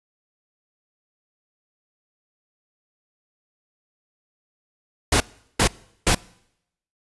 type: noise bursts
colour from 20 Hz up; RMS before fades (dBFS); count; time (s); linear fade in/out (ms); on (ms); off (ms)
pink; -17; 3; 5.12-6.149; 5; 83; 390
effects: noise-tail reverb RT60 0.8 s tail -24 dB re dry + resampled to 24000 Hz